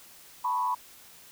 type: tone with frequency modulation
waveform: sine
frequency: 987.8 Hz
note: B5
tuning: in tune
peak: -25 dBFS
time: 0.44-0.75 s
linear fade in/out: 10 ms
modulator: 97.1 Hz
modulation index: 0.82
effects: white hiss -52 dBFS RMS until 1.31 s